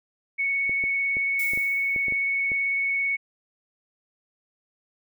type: tone with vibrato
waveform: sine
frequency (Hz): 2217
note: C#7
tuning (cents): 0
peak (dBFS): -22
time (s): 0.38-3.17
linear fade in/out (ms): 20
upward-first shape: triangle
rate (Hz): 18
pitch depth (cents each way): 12
type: clicks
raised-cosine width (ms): 2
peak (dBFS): -24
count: 9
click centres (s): 0.695 / 0.839 / 1.169 / 1.535 / 1.575 / 1.962 / 2.083 / 2.123 / 2.518
type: noise with exponential decay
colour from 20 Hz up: violet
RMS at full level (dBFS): -33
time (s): 1.39-2.27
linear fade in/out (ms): 5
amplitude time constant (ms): 190
effects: none